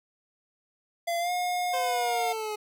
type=tone with pitch glide; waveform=square; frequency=683 to 717 Hz; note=F5 to F5; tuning=-39 to +45 cents; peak=-27 dBFS; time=1.07-2.33 s; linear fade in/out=10 ms; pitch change=+84 cents; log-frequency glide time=1.19-1.31 s
type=exponential sweep; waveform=25% pulse; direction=down; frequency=523.3 to 420 Hz; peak=-27 dBFS; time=1.73-2.56 s; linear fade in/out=10 ms
effects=none